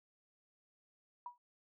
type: tone with exponential decay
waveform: sine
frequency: 970 Hz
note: B5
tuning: 31 cents flat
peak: -39 dBFS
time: 1.26-1.38 s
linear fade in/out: 2 ms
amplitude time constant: 26 ms
effects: none